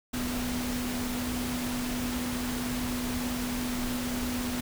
sine tone in noise, 246.9 Hz, B3, in tune, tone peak -31 dBFS, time 0.13-4.61 s, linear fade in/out 10 ms, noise pink, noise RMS -35 dBFS, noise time 0.13-4.61 s, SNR +1 dB, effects none

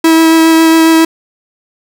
45% pulse tone with vibrato, 324.4 Hz, E4, 28 cents flat, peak -4 dBFS, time 0.04-1.05 s, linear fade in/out 5 ms, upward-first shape sine, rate 7.3 Hz, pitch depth 10 cents each way, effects none

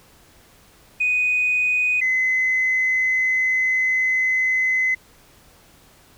sine tone pair in turn, 2489 / 2038 Hz, D#7 / C7, 0 / -46 cents, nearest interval minor third, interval 346 cents, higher first, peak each -16 dBFS, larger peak neither, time 1-2.01 / 2.01-4.95 s, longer second, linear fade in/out 10 ms, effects tanh soft clip ceiling -12 dBFS + pink hiss -52 dBFS RMS until 6.17 s

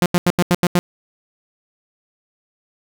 sawtooth tone bursts, 176.5 Hz, F3, 19 cents sharp, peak -8 dBFS, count 7, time 0.02-0.79 s, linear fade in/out 0 ms, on 38 ms, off 84 ms, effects 8-bit

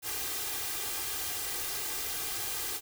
white noise with comb filter, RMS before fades -35 dBFS, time 0.02-2.81 s, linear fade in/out 50 ms, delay 2.5 ms, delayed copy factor +0.75, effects none

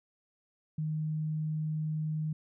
sine tone, 155.1 Hz, D#3, 5 cents flat, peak -30 dBFS, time 0.78-2.33 s, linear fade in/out 5 ms, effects none

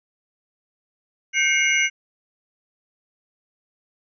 sine tone cluster, 1554 / 2155 / 2303 / 2853 / 5970 Hz, G6 / C#7 / D7 / F7 / F#8, -16 / -49 / -34 / +36 / +15 cents, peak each -26 / -19 / -27 / -25 / -25 dBFS, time 1.33-1.9 s, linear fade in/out 50 ms, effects none

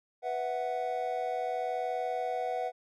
triangle chord, B suspended fourth, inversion none, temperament equal, 493.9 / 659.3 / 740 Hz, B4 / E5 / F#5, 0 / 0 / 0 cents, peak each -34 / -35 / -31 dBFS, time 0.22-2.72 s, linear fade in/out 50 ms, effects none

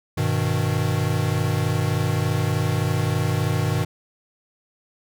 square chord, G augmented, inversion none, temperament equal with one note detuned, 100.12 / 123.47 / 155.56 Hz, G2 / B2 / D#3, +37 / 0 / 0 cents, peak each -25 dBFS, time 0.17-3.85 s, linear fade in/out 10 ms, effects none

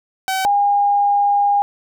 sawtooth / sine tone pair in turn, 762 / 811.6 Hz, G5 / G#5, -49 / -40 cents, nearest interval minor second, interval 109 cents, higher second, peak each -14 / -12 dBFS, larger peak second, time 0.28-0.45 / 0.45-1.62 s, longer second, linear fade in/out 0 ms, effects none

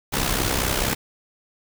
pink noise with amplitude modulation, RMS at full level -20 dBFS, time 0.12-0.95 s, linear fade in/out 20 ms, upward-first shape sine, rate 64.5 Hz, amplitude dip 65%, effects none

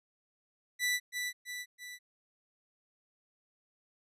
sawtooth tone with echo, 1975.5 Hz, B6, in tune, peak -25 dBFS, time 0.79-1 s, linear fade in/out 50 ms, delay 330 ms, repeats 3, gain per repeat -5 dB, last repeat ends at 1.99 s, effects resampled to 32000 Hz

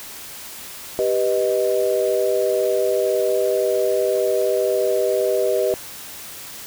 sine chord, G augmented, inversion none, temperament equal, 392 / 493.9 / 622.3 Hz, G4 / B4 / D#5, 0 / 0 / 0 cents, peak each -21 dBFS, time 0.99-5.74 s, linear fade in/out 0 ms, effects white hiss -36 dBFS RMS until 6.66 s

